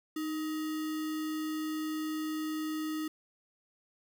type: tone with sample-and-hold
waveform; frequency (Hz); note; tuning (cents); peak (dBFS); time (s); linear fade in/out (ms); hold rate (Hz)
sine; 310.7; D#4; -2; -32; 0.16-3.08; 5; 1575
effects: none